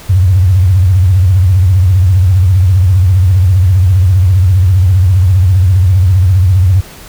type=tone with vibrato; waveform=sine; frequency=92.5 Hz; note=F#2; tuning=in tune; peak=-4 dBFS; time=0.09-6.81 s; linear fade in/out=10 ms; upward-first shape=triangle; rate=15 Hz; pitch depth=180 cents each way; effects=pink hiss -33 dBFS RMS until 7.08 s